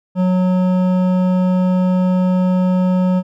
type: tone with hard clipping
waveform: sine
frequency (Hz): 183.5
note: F#3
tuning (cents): -14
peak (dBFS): -14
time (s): 0.15-3.23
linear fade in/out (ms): 50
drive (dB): 11
effects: none